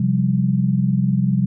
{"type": "chord", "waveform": "sine", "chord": "C suspended fourth", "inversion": "none", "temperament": "equal with one note detuned", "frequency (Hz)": [130.81, 175.83, 196], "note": ["C3", "F3", "G3"], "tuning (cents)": [0, 12, 0], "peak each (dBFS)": [-19, -20, -19], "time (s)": [0, 1.46], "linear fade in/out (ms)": 5, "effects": []}